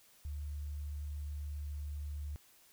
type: tone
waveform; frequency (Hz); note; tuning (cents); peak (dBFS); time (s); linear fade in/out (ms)
sine; 73.3; D2; -3; -38; 0.25-2.36; 0
effects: white hiss -64 dBFS RMS until 2.72 s